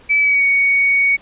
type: tone with pitch glide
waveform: sine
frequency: 2302 to 2235 Hz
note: D7 to C#7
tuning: -35 to +14 cents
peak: -11 dBFS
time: 0.09-1.17 s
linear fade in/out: 20 ms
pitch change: -51 cents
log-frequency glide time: 0.2-0.44 s
effects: pink hiss -46 dBFS RMS until 1.21 s + resampled to 8000 Hz